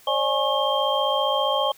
sine tone cluster, 542 / 597 / 836 / 1089 / 3177 Hz, C#5 / D5 / G#5 / C#6 / G7, -39 / +28 / +11 / -31 / +23 cents, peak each -26 dBFS, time 0.07-1.72 s, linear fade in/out 5 ms, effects white hiss -52 dBFS RMS until 1.77 s

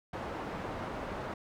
white low-pass noise, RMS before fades -39 dBFS, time 0.13-1.34 s, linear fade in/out 5 ms, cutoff 930 Hz, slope 12 dB/octave, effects none

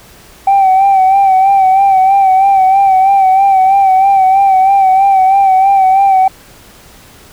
sine tone with vibrato, 772 Hz, G5, 27 cents flat, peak -3 dBFS, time 0.47-6.28 s, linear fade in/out 5 ms, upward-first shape sine, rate 3.1 Hz, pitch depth 47 cents each way, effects tanh soft clip ceiling -2 dBFS + pink hiss -39 dBFS RMS until 7.32 s

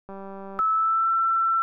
click train, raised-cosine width 1 ms, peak -26 dBFS, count 100, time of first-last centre 0.09-0.598 s, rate 195 Hz
sine tone with pitch glide, 1304 to 1341.4 Hz, E6 to E6, -19 to +30 cents, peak -19 dBFS, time 0.59-1.62 s, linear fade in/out 0 ms, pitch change +49 cents, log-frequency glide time 0.71-1.1 s
effects none

